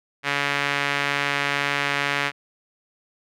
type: tone with band-pass filter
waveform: sawtooth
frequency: 142.2 Hz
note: C#3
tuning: 45 cents sharp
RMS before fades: -24 dBFS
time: 0.23-2.32 s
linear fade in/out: 50 ms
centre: 2100 Hz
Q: 1.6
effects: none

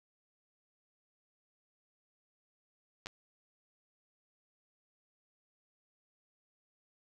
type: clicks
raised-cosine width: 0.2 ms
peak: -25 / -22 dBFS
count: 2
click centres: 3.06 / 3.069 s
effects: none

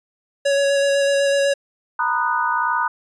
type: tone with vibrato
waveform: square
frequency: 559 Hz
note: C#5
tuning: 14 cents sharp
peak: -16 dBFS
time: 0.45-1.54 s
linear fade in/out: 10 ms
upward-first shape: square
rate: 8 Hz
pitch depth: 10 cents each way
type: chord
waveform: sine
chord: B major seventh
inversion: third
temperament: just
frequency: 926 / 987.8 / 1234.7 / 1481.6 Hz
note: A#5 / B5 / D#6 / F#6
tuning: -12 / 0 / -14 / +2 cents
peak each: -23 dBFS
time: 1.99-2.88 s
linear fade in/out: 5 ms
effects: resampled to 22050 Hz

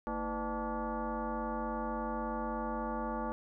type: tone with frequency modulation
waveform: sine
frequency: 324.2 Hz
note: E4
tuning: 29 cents flat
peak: -33 dBFS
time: 0.07-3.32 s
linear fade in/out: 0 ms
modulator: 276 Hz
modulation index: 3.1
effects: none

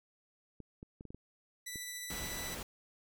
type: clicks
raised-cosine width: 3 ms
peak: -34 dBFS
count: 7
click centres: 0.603 / 0.829 / 1.009 / 1.053 / 1.105 / 1.146 / 1.758 s
type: tone with tremolo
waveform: 10% pulse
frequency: 1975.5 Hz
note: B6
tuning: in tune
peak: -31 dBFS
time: 1.66-2.55 s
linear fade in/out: 10 ms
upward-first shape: triangle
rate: 14 Hz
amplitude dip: 25%
type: noise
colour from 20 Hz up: pink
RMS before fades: -43 dBFS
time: 2.1-2.63 s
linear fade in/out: 2 ms
effects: none

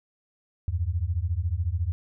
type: beating tone pair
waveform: sine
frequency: 79.5 / 93.5 Hz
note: D#2 / F#2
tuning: +38 / +19 cents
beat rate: 14 Hz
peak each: -27 dBFS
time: 0.68-1.92 s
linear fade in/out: 0 ms
effects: none

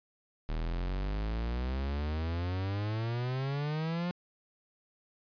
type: exponential sweep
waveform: 45% pulse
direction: up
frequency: 38.53 to 179.2 Hz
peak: -31 dBFS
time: 0.49-4.11 s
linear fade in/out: 0 ms
effects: resampled to 11025 Hz

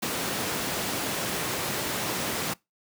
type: high-pass noise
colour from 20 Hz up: pink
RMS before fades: -30 dBFS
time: 0.02-2.54 s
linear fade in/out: 10 ms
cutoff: 160 Hz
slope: 12 dB/octave
effects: noise-tail reverb RT60 0.2 s tail -23 dB re dry

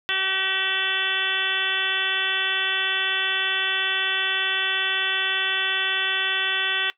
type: harmonic tone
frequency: 382.1 Hz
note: G4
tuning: 44 cents flat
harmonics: 1 / 2 / 3 / 4 / 5 / 6 / 7 / 8 / 9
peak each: -38 / -38 / -34 / -28 / -29 / -37 / -28 / -29 / -28 dBFS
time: 0.09-6.9 s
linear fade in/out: 0 ms
effects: noise-tail reverb RT60 0.1 s tail -18 dB re dry

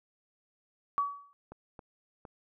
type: tone with exponential decay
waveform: sine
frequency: 1137 Hz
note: C#6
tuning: 44 cents sharp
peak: -23 dBFS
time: 0.98-1.33 s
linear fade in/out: 0 ms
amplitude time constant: 75 ms
type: clicks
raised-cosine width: 1 ms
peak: -32 dBFS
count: 3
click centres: 1.52 / 1.792 / 2.252 s
effects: none

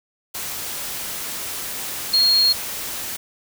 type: tone in noise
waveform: sine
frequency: 4268 Hz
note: C8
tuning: 34 cents sharp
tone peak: -13 dBFS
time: 2.13-2.53 s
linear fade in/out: 10 ms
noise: white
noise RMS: -29 dBFS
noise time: 0.34-3.17 s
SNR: +13 dB
effects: none

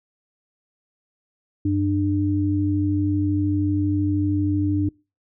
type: tone pair together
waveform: sine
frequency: 95.32 / 298.8 Hz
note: G2 / D4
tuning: -48 / +30 cents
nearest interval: octave + minor sixth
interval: 1978 cents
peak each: -22 / -20 dBFS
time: 1.65-4.89 s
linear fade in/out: 5 ms
effects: noise-tail reverb RT60 0.3 s tail -25 dB re dry

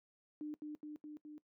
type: tone with echo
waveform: sine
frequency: 300.7 Hz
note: D4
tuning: 41 cents sharp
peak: -39 dBFS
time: 0.41-0.54 s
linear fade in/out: 0 ms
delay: 210 ms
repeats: 4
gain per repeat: -2 dB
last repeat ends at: 1.38 s
effects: noise-tail reverb RT60 0.1 s tail -19 dB re dry + high-pass 200 Hz 12 dB/octave

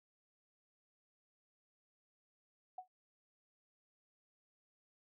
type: tone with exponential decay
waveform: sine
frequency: 740 Hz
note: F#5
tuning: in tune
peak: -40 dBFS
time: 2.78-2.88 s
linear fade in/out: 5 ms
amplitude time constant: 20 ms
effects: none

